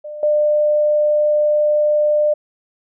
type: tone with level steps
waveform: sine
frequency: 599 Hz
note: D5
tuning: 34 cents sharp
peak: -27 / -12 dBFS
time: 0.04-2.34 s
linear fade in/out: 10 ms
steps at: 0.23 s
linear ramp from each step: 2 ms
effects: none